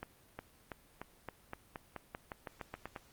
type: accelerating click train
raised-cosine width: 0.5 ms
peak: -26 dBFS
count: 15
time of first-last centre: 0.03-2.962 s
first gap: 360 ms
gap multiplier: 0.91
effects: pink hiss -64 dBFS RMS until 3.12 s + Opus 32 kbps